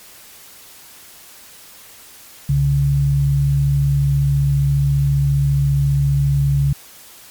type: tone pair together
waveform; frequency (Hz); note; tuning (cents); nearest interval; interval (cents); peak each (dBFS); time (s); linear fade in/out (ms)
sine; 65.41 / 140.05; C2 / C#3; 0 / +18; octave + minor second; 1318; -21 / -13; 2.49-6.73; 5
effects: white hiss -42 dBFS RMS until 7.3 s + MP3 96 kbps